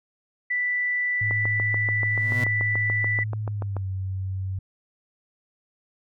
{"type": "tone", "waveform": "sine", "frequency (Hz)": 1975.5, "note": "B6", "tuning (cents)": 0, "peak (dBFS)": -22, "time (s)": [0.5, 3.24], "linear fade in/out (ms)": 10}
{"type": "tone with pitch glide", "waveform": "sine", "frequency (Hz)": [107.2, 94.95], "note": ["A2", "F#2"], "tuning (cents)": [-45, 45], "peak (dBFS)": -26, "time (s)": [1.21, 4.59], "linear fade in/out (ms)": 5, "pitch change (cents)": -210, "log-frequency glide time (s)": [3.41, 3.87]}
{"type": "click train", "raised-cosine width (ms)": 1, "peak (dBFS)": -19, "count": 18, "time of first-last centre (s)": [1.31, 3.767], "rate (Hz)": 6.92}
{"type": "tone with exponential growth", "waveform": "30% pulse", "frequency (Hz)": 123.47, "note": "B2", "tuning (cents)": 0, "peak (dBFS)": -22, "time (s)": [1.98, 2.44], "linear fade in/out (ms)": 0, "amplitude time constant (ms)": 100}
{"effects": []}